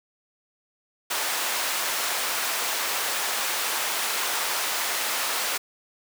pink high-pass noise, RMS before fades -27 dBFS, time 1.1-5.58 s, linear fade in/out 10 ms, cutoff 810 Hz, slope 12 dB/octave, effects none

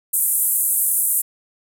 white band-pass noise, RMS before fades -19 dBFS, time 0.13-1.22 s, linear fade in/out 10 ms, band 8500 to 14000 Hz, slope 48 dB/octave, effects none

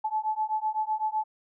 sine beating tone pair, 861 / 868.9 Hz, A5 / A5, -38 / -22 cents, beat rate 7.9 Hz, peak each -29 dBFS, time 0.04-1.24 s, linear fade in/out 10 ms, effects none

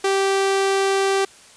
sawtooth tone, 390 Hz, G4, 9 cents flat, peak -13 dBFS, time 0.04-1.25 s, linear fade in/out 5 ms, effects white hiss -47 dBFS RMS until 1.56 s + resampled to 22050 Hz

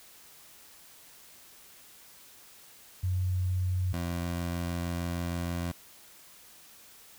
sine / 20% pulse tone pair in turn, 91.8 / 86.46 Hz, F#2 / F2, -13 / -17 cents, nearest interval minor second, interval 104 cents, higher first, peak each -26 dBFS, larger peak neither, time 3.03-3.93 / 3.93-5.72 s, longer second, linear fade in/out 10 ms, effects white hiss -54 dBFS RMS until 7.18 s

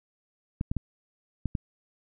clicks, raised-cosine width 5 ms, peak -16 dBFS, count 5, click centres 0.611 / 0.715 / 0.767 / 1.457 / 1.552 s, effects none

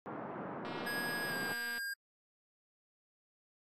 pink band-pass noise, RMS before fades -43 dBFS, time 0.06-1.52 s, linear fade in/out 0 ms, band 160 to 1400 Hz, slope 24 dB/octave
click train, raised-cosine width 0.3 ms, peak -32 dBFS, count 271, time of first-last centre 0.65-1.78 s, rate 239 Hz
square tone with pitch glide, 1661.2 to 1612 Hz, G#6 to G6, 0 to +48 cents, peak -38 dBFS, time 0.86-1.94 s, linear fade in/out 10 ms, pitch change -52 cents, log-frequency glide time 1.28-1.34 s
effects AAC 48 kbps

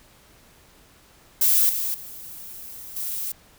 violet noise with level steps, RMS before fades -18 / -26 / -39 / -29 dBFS, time 1.41-3.32 s, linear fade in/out 5 ms, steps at 1.69 / 1.94 / 2.96 s, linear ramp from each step 5 ms, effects pink hiss -54 dBFS RMS until 3.58 s

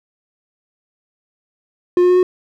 triangle tone with pitch steps, 356 / 359.1 / 362.2 / 365.4 Hz, F4 / F4 / F#4 / F#4, +33 / +48 / -37 / -22 cents, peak -7 dBFS, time 1.97-2.23 s, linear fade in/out 2 ms, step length 65 ms, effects none

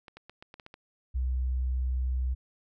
clicks, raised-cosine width 0.3 ms, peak -30 dBFS, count 8, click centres 0.082 / 0.17 / 0.296 / 0.425 / 0.541 / 0.598 / 0.664 / 0.741 s
sine tone, 63.5 Hz, B1, 49 cents sharp, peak -26 dBFS, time 1.14-2.35 s, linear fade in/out 20 ms
effects none

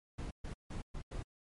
brown noise bursts at uneven times, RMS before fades -41 dBFS, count 5, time 0.18-0.31 / 0.44-0.54 / 0.7-0.82 / 0.94-1.02 / 1.11-1.23 s, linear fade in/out 10 ms, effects MP3 48 kbps

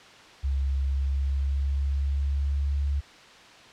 sine tone with pitch glide, 68 to 70.68 Hz, C#2 to C#2, -33 to +34 cents, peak -23 dBFS, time 0.43-3.01 s, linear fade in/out 20 ms, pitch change +67 cents, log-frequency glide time 0.83-2.87 s, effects white hiss -49 dBFS RMS until 3.72 s + low-pass 4000 Hz 12 dB/octave

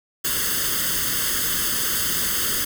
white noise with comb filter, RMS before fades -23 dBFS, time 0.24-2.65 s, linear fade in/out 10 ms, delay 0.62 ms, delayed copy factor +0.85, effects none

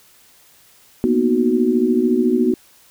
sine chord, B major seventh, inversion third, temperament equal, 233.1 / 246.9 / 311.1 / 370 Hz, A#3 / B3 / D#4 / F#4, 0 / 0 / 0 / 0 cents, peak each -21 / -17 / -22 / -18 dBFS, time 1.04-2.54 s, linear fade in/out 0 ms, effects white hiss -51 dBFS RMS until 2.9 s

